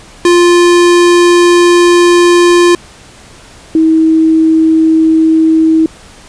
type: tone pair in turn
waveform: square / sine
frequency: 349.2 / 320.4 Hz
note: F4 / E4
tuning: 0 / -49 cents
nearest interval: minor second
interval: 149 cents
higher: first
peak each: -4 dBFS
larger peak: neither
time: 0.25-2.75 / 3.75-5.86 s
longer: first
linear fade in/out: 2 ms
effects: pink hiss -36 dBFS RMS until 6.28 s + resampled to 22050 Hz